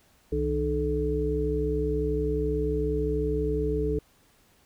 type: tone cluster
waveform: sine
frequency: 64.6 / 158.8 / 302 / 434.3 Hz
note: C2 / D#3 / D4 / A4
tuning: -21 / +36 / +48 / -23 cents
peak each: -29 / -33 / -32 / -27 dBFS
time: 0.32-3.99 s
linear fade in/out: 5 ms
effects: pink hiss -62 dBFS RMS until 4.65 s